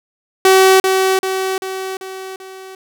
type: tone with echo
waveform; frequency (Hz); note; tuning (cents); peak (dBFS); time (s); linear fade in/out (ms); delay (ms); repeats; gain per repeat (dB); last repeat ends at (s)
sawtooth; 380; F#4; +46; -3; 0.45-0.8; 2; 390; 5; -5; 2.75
effects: none